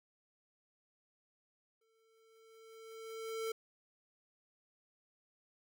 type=tone with exponential growth; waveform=square; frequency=447.3 Hz; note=A4; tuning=28 cents sharp; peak=-36 dBFS; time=1.81-3.52 s; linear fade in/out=5 ms; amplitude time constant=370 ms; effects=none